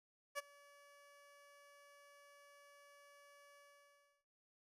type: tone with ADSR envelope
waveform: 15% pulse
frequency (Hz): 572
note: D5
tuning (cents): -46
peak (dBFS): -32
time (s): 0.35-4.25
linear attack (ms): 34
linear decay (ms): 22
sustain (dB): -24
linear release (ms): 680
effects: resampled to 32000 Hz